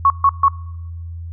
sine tone bursts, 1107 Hz, C#6, 3 cents flat, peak -8 dBFS, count 3, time 0.05-0.483 s, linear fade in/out 2 ms, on 51 ms, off 140 ms, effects noise-tail reverb RT60 1.0 s tail -24 dB re dry + added 84 Hz sine -27 dBFS peak until 1.32 s

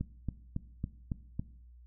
click train, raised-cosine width 5 ms, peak -21 dBFS, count 6, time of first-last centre 0.01-1.395 s, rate 3.61 Hz, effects noise-tail reverb RT60 0.7 s tail -18 dB re dry + added 60 Hz sine -52 dBFS peak until 1.86 s

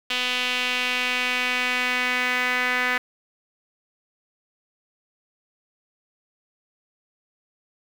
sawtooth tone with band-pass filter sweep, 250 Hz, B3, 21 cents sharp, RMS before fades -24 dBFS, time 0.1-2.98 s, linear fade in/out 5 ms, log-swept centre 3000 to 1900 Hz, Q 2.8, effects 7-bit

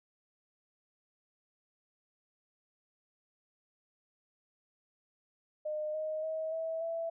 sine tone with pitch steps, 610 / 622.8 / 635.9 / 649.3 / 662.9 Hz, D#5 / D#5 / D#5 / E5 / E5, -34 / +2 / +38 / -26 / +10 cents, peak -33 dBFS, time 5.65-7.1 s, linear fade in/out 10 ms, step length 290 ms, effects none

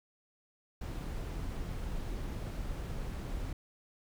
brown noise, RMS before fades -38 dBFS, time 0.81-3.53 s, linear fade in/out 5 ms, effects none

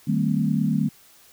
sine chord, A half-diminished seventh, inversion second, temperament equal with one note detuned, 155.56 / 196 / 225.3 / 261.6 Hz, Eb3 / G3 / A3 / C4, 0 / 0 / +41 / 0 cents, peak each -24 / -24 / -24 / -28 dBFS, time 0.07-0.89 s, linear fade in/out 10 ms, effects white hiss -53 dBFS RMS until 1.32 s

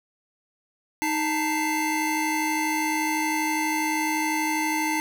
square tone cluster, 311.7 / 883 / 2001 / 2094 Hz, D#4 / A5 / B6 / C7, +3 / +6 / +22 / +1 cents, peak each -28 / -28 / -36 / -30 dBFS, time 1.02-5 s, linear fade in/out 0 ms, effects none

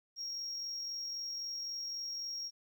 sine tone with amplitude modulation, 5588 Hz, F8, in tune, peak -34 dBFS, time 0.16-2.51 s, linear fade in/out 50 ms, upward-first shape sine, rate 43.8 Hz, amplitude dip 35%, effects tanh soft clip ceiling -36 dBFS + 12-bit

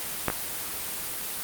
clicks, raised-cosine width 0.5 ms, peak -7 / -12 dBFS, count 2, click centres 0.283 / 0.301 s, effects white hiss -33 dBFS RMS until 1.43 s + Opus 32 kbps

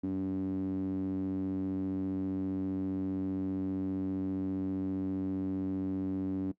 sawtooth tone with band-pass filter, 95.1 Hz, F#2, 48 cents sharp, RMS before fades -33 dBFS, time 0.03-6.52 s, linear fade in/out 10 ms, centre 260 Hz, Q 9.3, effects noise-tail reverb RT60 0.1 s tail -19 dB re dry

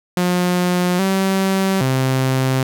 sawtooth tone with pitch steps, 178.9 / 192.1 / 131.3 Hz, F3 / G3 / C3, +42 / -35 / +6 cents, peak -11 dBFS, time 0.17-2.63 s, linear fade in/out 2 ms, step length 820 ms, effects none

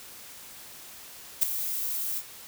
violet noise with ADSR envelope, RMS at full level -18 dBFS, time 1.41-2.23 s, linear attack 20 ms, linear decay 5 ms, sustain -13 dB, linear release 57 ms, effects white hiss -46 dBFS RMS until 2.47 s

